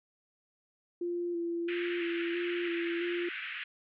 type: tone with vibrato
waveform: sine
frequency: 344.2 Hz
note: F4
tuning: 25 cents flat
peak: -31 dBFS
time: 1.01-3.29 s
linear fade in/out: 5 ms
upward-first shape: square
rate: 1.5 Hz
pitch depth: 20 cents each way
type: band-pass noise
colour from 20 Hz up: pink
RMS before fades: -40 dBFS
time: 1.68-3.64 s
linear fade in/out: 5 ms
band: 1500 to 3000 Hz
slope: 48 dB/octave
effects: none